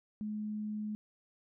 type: tone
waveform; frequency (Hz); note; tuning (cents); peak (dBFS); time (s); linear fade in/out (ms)
sine; 212.1; G#3; +37; -35; 0.21-0.95; 0
effects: none